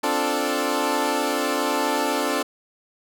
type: chord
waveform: 15% pulse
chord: D minor seventh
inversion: third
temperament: equal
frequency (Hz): 261.6 / 293.7 / 349.2 / 440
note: C4 / D4 / F4 / A4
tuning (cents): 0 / 0 / 0 / 0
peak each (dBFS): -21 / -19 / -23 / -20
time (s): 0.03-2.43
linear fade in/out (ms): 10
effects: none